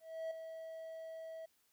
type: tone with ADSR envelope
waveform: triangle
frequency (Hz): 648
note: E5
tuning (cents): -30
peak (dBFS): -35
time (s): 0-1.46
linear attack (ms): 310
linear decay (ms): 4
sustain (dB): -8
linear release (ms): 10
effects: white hiss -75 dBFS RMS until 1.72 s